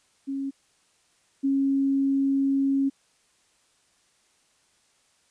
sine tone pair in turn, 273.6 / 273.6 Hz, C#4 / C#4, -23 / -23 cents, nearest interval unison, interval 0 cents, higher neither, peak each -27 / -20 dBFS, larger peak second, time 0.27-0.51 / 1.43-2.9 s, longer second, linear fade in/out 20 ms, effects white hiss -65 dBFS RMS until 5.3 s + resampled to 22050 Hz

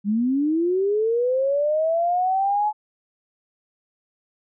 sine linear sweep, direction up, 196.1 to 857 Hz, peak -18 dBFS, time 0.04-2.73 s, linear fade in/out 50 ms, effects none

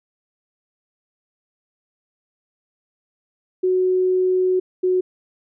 sine tone pair in turn, 369.4 / 367.7 Hz, F#4 / F#4, -3 / -11 cents, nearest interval unison, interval 8 cents, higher first, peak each -15 dBFS, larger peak neither, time 3.63-4.6 / 4.83-5.01 s, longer first, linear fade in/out 10 ms, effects none

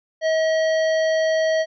harmonic tone with a mistuned harmonic, 638 Hz, D#5, 43 cents sharp, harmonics 1 / 3 / 5 / 7 / 9, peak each -17 / -27 / -35 / -36 / -40 dBFS, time 0.21-1.66 s, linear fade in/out 50 ms, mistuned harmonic 9, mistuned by +16 cents, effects none

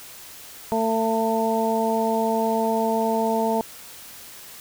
harmonic tone, 224 Hz, A3, 31 cents sharp, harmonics 1 / 2 / 3 / 4, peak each -25 / -25 / -25 / -25 dBFS, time 0.72-3.61 s, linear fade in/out 0 ms, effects white hiss -42 dBFS RMS until 4.6 s

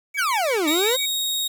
triangle tone with tremolo, 2271 Hz, C#7, 41 cents sharp, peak -24 dBFS, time 0.14-1.06 s, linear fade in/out 10 ms, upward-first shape sine, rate 5.8 Hz, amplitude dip 100%
40% pulse exponential two-way sweep, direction down then up, 1700 to 291.9 to 537 Hz, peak -19 dBFS, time 0.17-0.97 s, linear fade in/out 20 ms, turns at 0.68 s
sawtooth tone, 3758 Hz, A#7, 13 cents sharp, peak -19 dBFS, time 0.67-1.48 s, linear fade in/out 10 ms
effects 8-bit

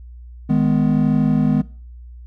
triangle chord, G# minor, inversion second, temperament just, 155.74 / 207.7 / 249.2 Hz, D#3 / G#3 / B3, +2 / 0 / +16 cents, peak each -16 dBFS, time 0.49-1.62 s, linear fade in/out 10 ms, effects noise-tail reverb RT60 0.4 s tail -20 dB re dry + added 60 Hz sine -35 dBFS peak until 2.26 s

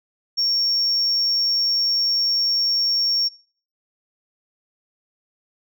sine tone, 5510 Hz, F8, 24 cents flat, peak -16 dBFS, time 0.37-3.29 s, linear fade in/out 20 ms, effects noise-tail reverb RT60 0.5 s tail -25 dB re dry + tanh soft clip ceiling -14 dBFS

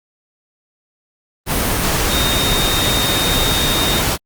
sine tone in noise, 3699 Hz, A#7, 14 cents flat, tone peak -19 dBFS, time 2.08-4.03 s, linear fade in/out 50 ms, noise pink, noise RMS -17 dBFS, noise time 1.46-4.18 s, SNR -5 dB, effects Opus 32 kbps

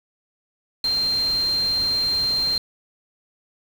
sine tone in noise, 4170 Hz, C8, 7 cents flat, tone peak -19 dBFS, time 0.84-2.58 s, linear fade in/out 2 ms, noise pink, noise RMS -36 dBFS, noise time 0.84-2.58 s, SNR +14 dB, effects none

